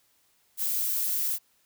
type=noise; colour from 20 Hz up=violet; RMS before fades=-28 dBFS; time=0.57-1.39 s; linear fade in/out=50 ms; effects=white hiss -67 dBFS RMS until 1.65 s